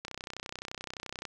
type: click train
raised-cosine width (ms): 0.2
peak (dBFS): -21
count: 39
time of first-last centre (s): 0.05-1.253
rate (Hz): 31.6
effects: none